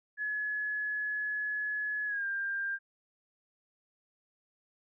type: tone with pitch glide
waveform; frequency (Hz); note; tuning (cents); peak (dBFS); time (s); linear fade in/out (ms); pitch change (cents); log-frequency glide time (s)
sine; 1699 to 1594.4; G#6 to G6; +39 to +29; -31; 0.17-2.79; 50; -110; 2.06-2.25
effects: none